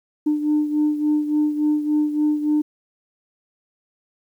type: beating tone pair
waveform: sine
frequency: 299.8 / 303.3 Hz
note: D4 / D#4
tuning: +36 / -44 cents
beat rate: 3.5 Hz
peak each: -17 / -23 dBFS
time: 0.26-2.62 s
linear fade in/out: 10 ms
effects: tanh soft clip ceiling -12 dBFS + 9-bit